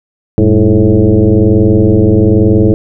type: tone with frequency modulation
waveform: sine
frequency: 116.54 Hz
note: A#2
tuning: in tune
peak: -4 dBFS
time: 0.38-2.74 s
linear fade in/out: 0 ms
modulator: 106 Hz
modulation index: 3.4
effects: none